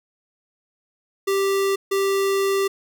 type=tone bursts at uneven times; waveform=square; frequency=392 Hz; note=G4; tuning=in tune; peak=-19 dBFS; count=2; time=1.27-1.76 / 1.91-2.68 s; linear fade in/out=10 ms; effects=none